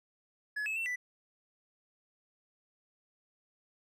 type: tone with pitch steps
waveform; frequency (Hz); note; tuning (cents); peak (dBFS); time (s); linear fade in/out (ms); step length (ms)
triangle; 1699 / 2593 / 2699 / 1981; G#6 / E7 / E7 / B6; +39 / -29 / +40 / +5; -31; 0.56-0.96; 10; 100
effects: none